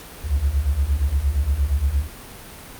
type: beating tone pair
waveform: sine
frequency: 64.9 / 73.5 Hz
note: C2 / D2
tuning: -13 / +2 cents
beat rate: 8.6 Hz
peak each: -22 / -19 dBFS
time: 0.23-2.08 s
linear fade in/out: 50 ms
effects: pink hiss -39 dBFS RMS until 2.79 s + Opus 48 kbps